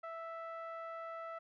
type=tone with low-pass filter; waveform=sawtooth; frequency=659.3 Hz; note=E5; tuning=in tune; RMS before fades=-45 dBFS; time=0.03-1.39 s; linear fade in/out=10 ms; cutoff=1500 Hz; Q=2.6; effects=none